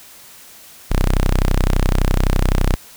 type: tone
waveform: sawtooth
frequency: 31.81 Hz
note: C1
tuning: 48 cents flat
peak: -9 dBFS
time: 0.9-2.76 s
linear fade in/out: 20 ms
effects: white hiss -42 dBFS RMS until 2.96 s